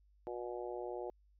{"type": "harmonic tone", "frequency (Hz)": 121.1, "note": "B2", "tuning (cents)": -34, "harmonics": [3, 4, 5, 6, 7], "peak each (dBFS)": [-43, -45, -47, -49, -50], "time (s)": [0.27, 1.1], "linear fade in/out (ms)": 0, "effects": ["added 50 Hz sine -65 dBFS peak until 1.39 s"]}